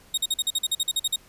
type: tone bursts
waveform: sawtooth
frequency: 3744 Hz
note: A#7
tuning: 7 cents sharp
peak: -18 dBFS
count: 13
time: 0.14-1.16 s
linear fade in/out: 5 ms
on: 36 ms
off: 46 ms
effects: pink hiss -54 dBFS RMS until 1.28 s + resampled to 32000 Hz